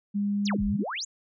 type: tone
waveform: sine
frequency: 203 Hz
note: G#3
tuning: 39 cents flat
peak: -24 dBFS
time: 0.14-0.84 s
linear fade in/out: 20 ms
type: exponential two-way sweep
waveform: sine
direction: down then up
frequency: 7570 to 32.7 to 7570 Hz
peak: -30 dBFS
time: 0.45-1.05 s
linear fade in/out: 10 ms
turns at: 0.64 s
effects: none